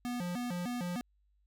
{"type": "tone with vibrato", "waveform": "square", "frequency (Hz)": 207.7, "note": "G#3", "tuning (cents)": 0, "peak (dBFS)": -35, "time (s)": [0.05, 1.01], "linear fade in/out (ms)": 0, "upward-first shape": "square", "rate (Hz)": 3.3, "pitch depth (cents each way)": 280, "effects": ["added 50 Hz sine -68 dBFS peak until 1.46 s"]}